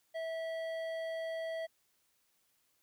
triangle tone with hard clipping, 652 Hz, E5, 19 cents flat, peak -38 dBFS, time 0.14-1.67 s, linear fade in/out 20 ms, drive 14 dB, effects white hiss -75 dBFS RMS until 2.82 s

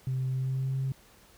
sine tone with pitch glide, 130.2 to 133.47 Hz, C3 to C3, -8 to +35 cents, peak -26 dBFS, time 0.07-0.92 s, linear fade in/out 2 ms, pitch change +43 cents, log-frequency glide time 0.33-0.73 s, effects tanh soft clip ceiling -24 dBFS + pink hiss -58 dBFS RMS until 1.37 s

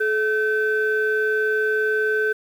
sine tone pair together, 430.4 / 1534.8 Hz, A4 / G6, -38 / -37 cents, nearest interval octave + minor seventh, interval 2201 cents, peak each -20 dBFS, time 0-2.33 s, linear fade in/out 10 ms, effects tanh soft clip ceiling -12 dBFS + 8-bit

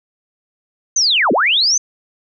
sine linear two-way sweep, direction down then up, 6360 to 190 to 6360 Hz, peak -11 dBFS, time 0.96-1.78 s, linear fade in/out 5 ms, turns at 1.32 s, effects none

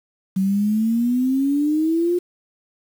sine exponential sweep, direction up, 187.7 to 358.1 Hz, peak -16 dBFS, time 0.36-2.19 s, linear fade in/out 10 ms, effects 7-bit

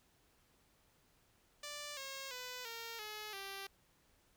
5% pulse tone with pitch steps, 587.3 / 541.7 / 499.6 / 460.8 / 425 / 392 Hz, D5 / C#5 / B4 / A#4 / G#4 / G4, 0 / -40 / +20 / -20 / +40 / 0 cents, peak -33 dBFS, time 1.63-3.67 s, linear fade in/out 5 ms, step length 340 ms, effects pink hiss -72 dBFS RMS until 4.36 s

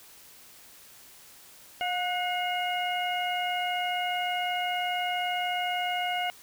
harmonic tone with a mistuned harmonic, 717 Hz, F5, 45 cents sharp, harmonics 1 / 2 / 3 / 4, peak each -29 / -37 / -34 / -34 dBFS, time 1.81-6.3 s, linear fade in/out 0 ms, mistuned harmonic 2, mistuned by +52 cents, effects white hiss -52 dBFS RMS until 6.42 s

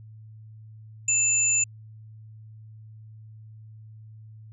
sine tone pair together, 2647 / 7067 Hz, E7 / A8, +7 / +7 cents, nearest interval octave + perfect fourth, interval 1700 cents, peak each -28 / -20 dBFS, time 1.08-1.64 s, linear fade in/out 5 ms, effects added 109 Hz sine -43 dBFS peak until 4.52 s

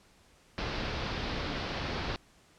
pink low-pass noise, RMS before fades -35 dBFS, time 0.58-2.16 s, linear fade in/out 0 ms, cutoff 5100 Hz, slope 48 dB/octave, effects pink hiss -62 dBFS RMS until 2.58 s + low-pass 9000 Hz 12 dB/octave

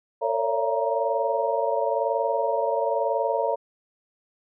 sine tone cluster, 450.4 / 552 / 573 / 674 / 939 Hz, A4 / C#5 / D5 / E5 / A#5, +40 / -7 / -43 / +38 / +12 cents, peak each -28 dBFS, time 0.21-3.56 s, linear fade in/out 20 ms, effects none

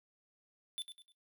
square tone with echo, 3520 Hz, A7, in tune, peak -37 dBFS, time 0.78-0.82 s, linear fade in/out 0 ms, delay 100 ms, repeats 3, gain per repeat -9 dB, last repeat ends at 1.12 s, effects noise-tail reverb RT60 0.1 s tail -17 dB re dry

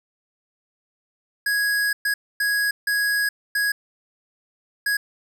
square tone bursts at uneven times, 1661.2 Hz, G#6, in tune, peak -20 dBFS, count 6, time 1.46-1.93 / 2.05-2.14 / 2.4-2.71 / 2.87-3.29 / 3.55-3.72 / 4.86-4.97 s, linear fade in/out 5 ms, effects none

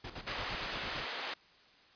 pink noise with tremolo, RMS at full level -42 dBFS, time 0.04-1.05 s, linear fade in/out 5 ms, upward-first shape square, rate 8.8 Hz, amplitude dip 70%
white band-pass noise, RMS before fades -40 dBFS, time 0.27-1.34 s, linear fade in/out 5 ms, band 410 to 3300 Hz, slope 12 dB/octave
effects white hiss -62 dBFS RMS until 1.95 s + resampled to 11025 Hz

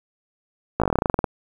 slowing click train, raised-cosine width 1 ms, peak -5 dBFS, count 15, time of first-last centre 0.8-1.242 s, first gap 17 ms, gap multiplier 1.09, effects 7-bit

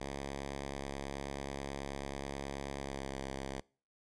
5% pulse tone with pitch glide, 69.3 to 67.56 Hz, C#2 to C#2, 0 to -44 cents, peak -28 dBFS, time 0-3.61 s, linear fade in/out 10 ms, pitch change -44 cents, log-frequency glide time 2.76-3.14 s, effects noise-tail reverb RT60 0.4 s tail -25 dB re dry + resampled to 22050 Hz

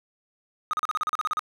triangle tone bursts, 1248 Hz, D#6, 5 cents sharp, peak -21 dBFS, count 12, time 0.71-1.393 s, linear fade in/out 0 ms, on 23 ms, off 37 ms, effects none

